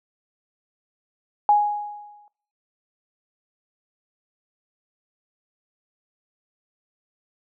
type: tone with exponential decay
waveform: sine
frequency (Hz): 830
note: G#5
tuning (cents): -1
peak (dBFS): -11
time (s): 1.49-2.28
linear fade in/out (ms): 1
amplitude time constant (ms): 170
effects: noise-tail reverb RT60 0.5 s tail -21 dB re dry